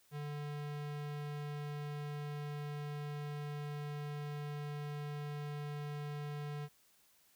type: tone with low-pass filter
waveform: square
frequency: 146.83 Hz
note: D3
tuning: in tune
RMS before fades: -42 dBFS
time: 0.11-6.69 s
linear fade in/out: 50 ms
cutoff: 4000 Hz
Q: 0.72
effects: white hiss -69 dBFS RMS until 7.35 s